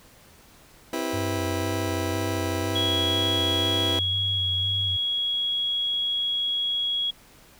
30% pulse chord, C major seventh, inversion none, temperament just, 261.6 / 327 / 392.4 / 490.5 Hz, C4 / E4 / G4 / B4, 0 / -14 / +2 / -12 cents, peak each -31 / -27 / -32 / -31 dBFS, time 0.93-3.99 s, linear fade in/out 2 ms
sine tone with vibrato, 94.4 Hz, F#2, 35 cents sharp, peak -29 dBFS, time 1.13-4.97 s, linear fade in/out 10 ms, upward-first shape square, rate 2 Hz, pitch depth 48 cents each way
sine tone, 3322 Hz, G#7, in tune, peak -23 dBFS, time 2.75-7.11 s, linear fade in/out 10 ms
effects pink hiss -53 dBFS RMS until 7.59 s

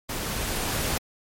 pink noise with level ramp, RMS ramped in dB -31 to -26 dBFS, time 0.09-0.98 s, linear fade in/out 5 ms, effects MP3 64 kbps

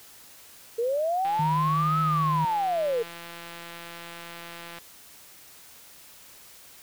sine linear two-way sweep, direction up then down, 448.2 to 1310 to 448.2 Hz, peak -23 dBFS, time 0.78-3.03 s, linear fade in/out 10 ms, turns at 2 s
click train, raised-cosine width 0.3 ms, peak -25 dBFS, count 602, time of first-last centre 1.25-4.785 s, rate 170 Hz
sine tone with vibrato, 155.4 Hz, D#3, 2 cents flat, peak -25 dBFS, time 1.39-2.45 s, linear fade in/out 5 ms, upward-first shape triangle, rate 5.2 Hz, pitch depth 12 cents each way
effects white hiss -50 dBFS RMS until 6.82 s

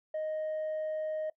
triangle tone with tanh clipping, 622.3 Hz, D#5, in tune, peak -32 dBFS, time 0.14-1.3 s, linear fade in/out 5 ms, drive 6 dB, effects noise-tail reverb RT60 0.1 s tail -21 dB re dry

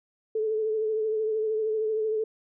sine tone with vibrato, 435.3 Hz, A4, 19 cents flat, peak -24 dBFS, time 0.35-2.24 s, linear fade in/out 5 ms, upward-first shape triangle, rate 13 Hz, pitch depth 40 cents each way, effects none

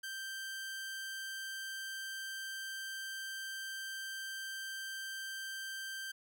sawtooth tone, 1568 Hz, G6, in tune, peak -37 dBFS, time 0.03-6.12 s, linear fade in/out 10 ms, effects none

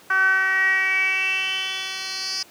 10% pulse tone with band-pass filter sweep, 380.4 Hz, F#4, 48 cents sharp, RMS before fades -22 dBFS, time 0.1-2.43 s, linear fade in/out 5 ms, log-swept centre 1400 to 4900 Hz, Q 7.5, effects pink hiss -49 dBFS RMS until 2.5 s + high-pass 200 Hz 12 dB/octave

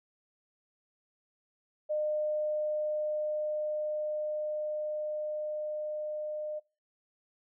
sine tone with level ramp, 607 Hz, D#5, 43 cents flat, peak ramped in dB -28 to -34 dBFS, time 1.89-6.6 s, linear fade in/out 20 ms, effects noise-tail reverb RT60 0.3 s tail -21 dB re dry

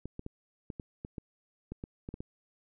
clicks, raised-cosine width 3 ms, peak -26 dBFS, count 12, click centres 0.056 / 0.194 / 0.264 / 0.702 / 0.798 / 1.049 / 1.182 / 1.72 / 1.839 / 2.089 / 2.141 / 2.205 s, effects none

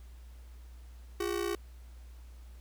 45% pulse ring-modulated tone, 377 Hz, F#4, 32 cents sharp, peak -28 dBFS, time 1.2-1.55 s, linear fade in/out 2 ms, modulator 29.5 Hz, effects added 60 Hz sine -47 dBFS peak until 2.6 s + pink hiss -64 dBFS RMS until 2.6 s

